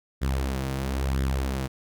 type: tone with flanger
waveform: sawtooth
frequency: 66.7 Hz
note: C2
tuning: 34 cents sharp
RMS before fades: -27 dBFS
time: 0.21-1.68 s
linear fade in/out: 20 ms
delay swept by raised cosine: 0.56 to 6.56 ms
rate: 1 Hz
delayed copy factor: +0.55
effects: none